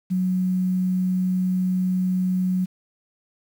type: tone with quantisation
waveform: sine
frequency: 184.2 Hz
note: F#3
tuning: 7 cents flat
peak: -19 dBFS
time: 0.1-2.66 s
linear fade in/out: 20 ms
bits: 8
effects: none